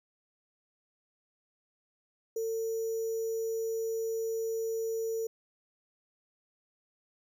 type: tone with sample-and-hold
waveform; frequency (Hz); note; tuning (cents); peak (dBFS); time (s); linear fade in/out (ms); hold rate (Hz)
sine; 450; A4; +39; -30; 2.36-5.27; 5; 6300
effects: none